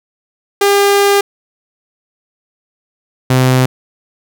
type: tone pair in turn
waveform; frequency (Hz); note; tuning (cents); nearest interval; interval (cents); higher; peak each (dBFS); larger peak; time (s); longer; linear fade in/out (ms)
sawtooth; 401.9 / 128.65; G4 / C3; +43 / -29; octave + minor sixth; 1972; first; -4; neither; 0.61-1.21 / 3.3-3.66; first; 5
effects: none